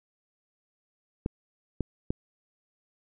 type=clicks; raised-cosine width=3 ms; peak=-15 dBFS; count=3; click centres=1.261 / 1.807 / 2.105 s; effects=none